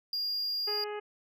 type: tone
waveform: triangle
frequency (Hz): 4817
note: D8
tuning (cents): +43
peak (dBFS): -29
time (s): 0.13-0.84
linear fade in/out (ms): 2
type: harmonic tone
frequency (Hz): 417.7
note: G#4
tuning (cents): +10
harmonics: 1 / 2 / 3 / 4 / 5 / 6 / 7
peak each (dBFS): -36 / -42 / -46 / -48 / -50 / -52 / -53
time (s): 0.67-1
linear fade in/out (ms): 10
effects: none